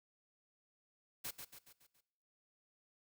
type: noise with echo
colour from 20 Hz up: white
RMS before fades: -43 dBFS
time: 1.24-1.31 s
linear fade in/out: 10 ms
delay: 140 ms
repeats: 5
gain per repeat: -6 dB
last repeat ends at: 2.01 s
effects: noise-tail reverb RT60 0.9 s tail -20 dB re dry